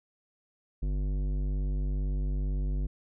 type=tone with tanh clipping; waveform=triangle; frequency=48.91 Hz; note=G1; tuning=3 cents flat; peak=-29 dBFS; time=0.82-2.87 s; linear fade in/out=10 ms; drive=18 dB; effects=none